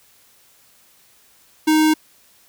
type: tone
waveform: square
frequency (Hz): 311.1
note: D#4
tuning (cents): 0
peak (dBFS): -13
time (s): 1.67-1.94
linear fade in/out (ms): 10
effects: white hiss -54 dBFS RMS until 2.48 s